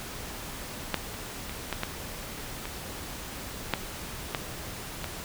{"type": "clicks", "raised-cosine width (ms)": 0.3, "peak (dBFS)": [-9, -24, -20, -13, -12, -19, -8, -11, -17], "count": 9, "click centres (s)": [0.943, 1.142, 1.495, 1.727, 1.834, 2.655, 3.737, 4.348, 5.043], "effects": ["pink hiss -39 dBFS RMS until 5.24 s"]}